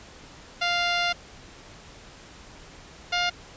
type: tone pair in turn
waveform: 10% pulse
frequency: 698.5 / 706.2 Hz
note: F5 / F5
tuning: 0 / +19 cents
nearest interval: unison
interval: 19 cents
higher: second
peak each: -14 dBFS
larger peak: neither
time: 0.61-1.13 / 3.12-3.3 s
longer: first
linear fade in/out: 10 ms
effects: pink hiss -47 dBFS RMS until 3.56 s + resampled to 16000 Hz